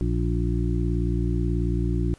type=harmonic tone; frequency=58.4 Hz; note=A#1; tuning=4 cents sharp; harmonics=1 / 2 / 3 / 5 / 6; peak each=-24 / -27 / -29 / -31 / -32 dBFS; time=0.01-2.14 s; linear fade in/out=0 ms; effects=pink hiss -56 dBFS RMS until 2.18 s + resampled to 24000 Hz